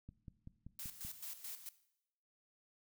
click train, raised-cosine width 5 ms, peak -38 dBFS, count 6, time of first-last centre 0.09-1.05 s, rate 5.21 Hz
blue noise with tremolo, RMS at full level -46 dBFS, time 0.79-1.69 s, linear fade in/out 2 ms, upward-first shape square, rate 4.6 Hz, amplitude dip 70%
effects noise-tail reverb RT60 0.8 s tail -17 dB re dry

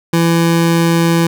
25% pulse tone, 167.4 Hz, E3, 27 cents sharp, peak -6 dBFS, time 0.13-1.27 s, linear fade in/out 5 ms, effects none

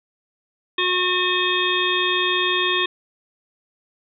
harmonic tone, 363 Hz, F#4, 33 cents flat, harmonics 1 / 3 / 5 / 7 / 9 / 10, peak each -25 / -25 / -25 / -25 / -25 / -25 dBFS, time 0.78-2.86 s, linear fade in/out 5 ms, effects none

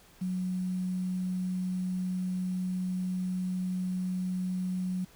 sine tone with quantisation, 183.6 Hz, F#3, 13 cents flat, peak -29 dBFS, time 0.21-5.05 s, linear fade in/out 10 ms, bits 9, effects pink hiss -58 dBFS RMS until 5.15 s

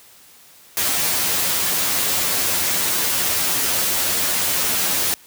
white noise with comb filter, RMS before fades -20 dBFS, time 0.77-5.14 s, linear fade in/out 0 ms, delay 11 ms, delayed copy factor +0.8, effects white hiss -48 dBFS RMS until 5.26 s + high-pass 60 Hz 12 dB/octave

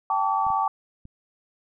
sine chord, G suspended second, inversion none, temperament equal with one note detuned, 784 / 880 / 1147.2 Hz, G5 / A5 / D6, 0 / 0 / -41 cents, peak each -25 dBFS, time 0.1-0.68 s, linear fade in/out 2 ms
clicks, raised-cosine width 5 ms, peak -31 dBFS, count 3, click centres 0.467 / 0.503 / 1.054 s
effects none

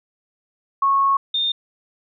sine tone pair in turn, 1099 / 3636 Hz, C#6 / A#7, -15 / -44 cents, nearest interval octave + major sixth, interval 2071 cents, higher second, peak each -14 / -18 dBFS, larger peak first, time 0.82-1.17 / 1.34-1.52 s, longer first, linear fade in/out 5 ms, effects none

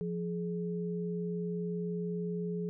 sine tone pair together, 174.61 / 421.9 Hz, F3 / G#4, 0 / +27 cents, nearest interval octave + minor third, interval 1527 cents, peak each -34 / -37 dBFS, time 0.01-2.69 s, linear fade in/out 0 ms, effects none

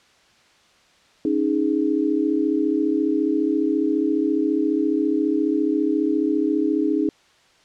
sine chord, C# suspended second, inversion none, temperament just, 277.2 / 311.8 / 415.8 Hz, C#4 / D#4 / G#4, 0 / +4 / +2 cents, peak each -23 / -20 / -25 dBFS, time 1.25-7.09 s, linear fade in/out 2 ms, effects white hiss -56 dBFS RMS until 7.64 s + low-pass 5000 Hz 12 dB/octave

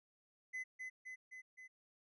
triangle tone with echo, 2026 Hz, B6, 44 cents sharp, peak -39 dBFS, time 0.53-0.64 s, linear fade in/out 20 ms, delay 260 ms, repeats 4, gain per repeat -3 dB, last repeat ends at 1.68 s, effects resampled to 24000 Hz

